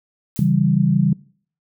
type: noise with exponential decay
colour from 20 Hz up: blue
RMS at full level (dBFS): -34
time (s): 0.36-0.57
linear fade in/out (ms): 0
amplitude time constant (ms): 45
type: chord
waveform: sine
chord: C# diminished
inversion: none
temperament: equal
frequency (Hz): 138.59 / 164.81 / 196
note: C#3 / E3 / G3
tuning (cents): 0 / 0 / 0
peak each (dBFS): -18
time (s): 0.39-1.13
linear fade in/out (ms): 2
effects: noise-tail reverb RT60 0.5 s tail -21 dB re dry